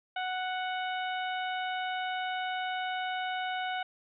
harmonic tone, 740 Hz, F#5, in tune, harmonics 1 / 2 / 3 / 4 / 5, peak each -33 / -37 / -42 / -42 / -46 dBFS, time 0.16-3.83 s, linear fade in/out 5 ms, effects none

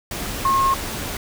sine tone in noise, 1078 Hz, C#6, 49 cents flat, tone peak -15 dBFS, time 0.45-0.74 s, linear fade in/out 2 ms, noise pink, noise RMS -28 dBFS, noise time 0.11-1.17 s, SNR +10 dB, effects none

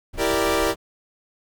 brown noise with tremolo, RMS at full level -33 dBFS, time 0.13-0.76 s, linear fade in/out 10 ms, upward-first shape triangle, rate 5.7 Hz, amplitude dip 30%
sawtooth chord, E half-diminished seventh, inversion none, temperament equal, 329.6 / 392 / 466.2 / 587.3 Hz, E4 / G4 / Bb4 / D5, 0 / 0 / 0 / 0 cents, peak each -21 dBFS, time 0.17-0.75 s, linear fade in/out 50 ms
effects none

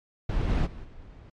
brown noise with level steps, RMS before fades -26 / -23 / -40 / -46 dBFS, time 0.29-1.3 s, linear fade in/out 5 ms, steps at 0.48 / 0.65 / 0.83 s, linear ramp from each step 20 ms, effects low-pass 4000 Hz 12 dB/octave + MP3 64 kbps

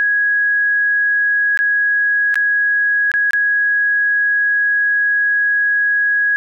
sine tone with dropouts, 1661.2 Hz, G#6, in tune, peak -12 dBFS, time 0-6.36 s, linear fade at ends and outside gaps 0 ms, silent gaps 1.574-1.59 / 2.343-2.356 / 3.116-3.139 / 3.308-3.333 s, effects none

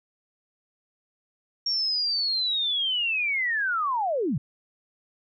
sine linear sweep, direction down, 5570 to 110 Hz, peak -23 dBFS, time 1.66-4.38 s, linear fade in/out 5 ms, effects none

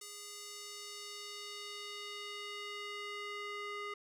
square tone with band-pass filter sweep, 410.9 Hz, G#4, 18 cents flat, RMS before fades -45 dBFS, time 0.01-3.94 s, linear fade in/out 5 ms, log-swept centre 7700 to 1700 Hz, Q 1.2, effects none

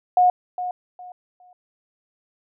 sine tone with echo, 724 Hz, F#5, 38 cents flat, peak -12 dBFS, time 0.17-0.3 s, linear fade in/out 2 ms, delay 410 ms, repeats 3, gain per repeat -12 dB, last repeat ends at 1.53 s, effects none

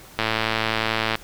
click train, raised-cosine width 0.3 ms, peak -5 dBFS, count 108, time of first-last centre 0.19-1.154 s, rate 111 Hz, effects pink hiss -45 dBFS RMS until 1.23 s

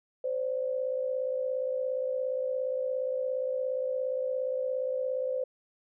sine tone pair together, 516.8 / 574 Hz, C5 / D5, -21 / -40 cents, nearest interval major second, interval 181 cents, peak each -29 / -35 dBFS, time 0.24-5.44 s, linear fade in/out 5 ms, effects none

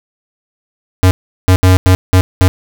square tone bursts at uneven times, 92.5 Hz, F#2, in tune, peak -5 dBFS, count 6, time 1.03-1.11 / 1.48-1.56 / 1.63-1.77 / 1.86-1.95 / 2.13-2.21 / 2.41-2.48 s, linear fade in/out 0 ms, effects none

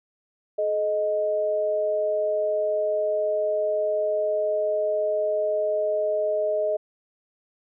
sine tone pair together, 428 / 622.3 Hz, A4 / D#5, -48 / 0 cents, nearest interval tritone, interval 648 cents, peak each -28 / -22 dBFS, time 0.58-6.77 s, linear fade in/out 10 ms, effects none

